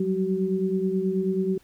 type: tone cluster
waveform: sine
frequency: 184.2 / 193.5 / 378.9 Hz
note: F#3 / G3 / F#4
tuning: -7 / -22 / +41 cents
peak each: -27 / -28 / -25 dBFS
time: 0-1.58 s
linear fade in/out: 5 ms
effects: pink hiss -60 dBFS RMS until 1.63 s